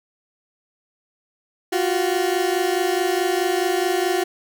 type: tone pair together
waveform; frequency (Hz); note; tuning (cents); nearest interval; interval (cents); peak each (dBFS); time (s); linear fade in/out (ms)
30% pulse; 350.1 / 374.8; F4 / F#4; +4 / +22; minor second; 118; -19; 1.72-4.24; 10
effects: none